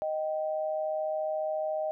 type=tone pair together; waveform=sine; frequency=622.3 / 776.5 Hz; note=D#5 / G5; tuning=0 / -17 cents; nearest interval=major third; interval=383 cents; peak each=-29 / -36 dBFS; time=0.02-1.91 s; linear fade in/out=0 ms; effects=none